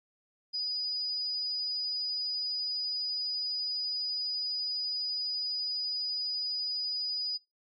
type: tone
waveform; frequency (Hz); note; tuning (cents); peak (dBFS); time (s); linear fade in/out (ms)
sine; 4944; D#8; -12; -30; 0.53-7.38; 20
effects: noise-tail reverb RT60 0.2 s tail -21 dB re dry + MP3 32 kbps